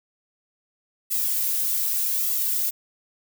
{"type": "noise with flanger", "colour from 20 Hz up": "violet", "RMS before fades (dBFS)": -24, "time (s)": [1.1, 2.71], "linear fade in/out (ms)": 20, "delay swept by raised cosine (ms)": [1.5, 3.3], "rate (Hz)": 0.83, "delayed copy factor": 0.85, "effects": []}